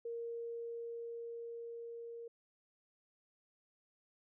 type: tone with level ramp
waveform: sine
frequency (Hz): 466.2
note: A#4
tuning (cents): 0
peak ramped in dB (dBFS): -39 to -45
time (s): 0.05-2.28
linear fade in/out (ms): 5
effects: none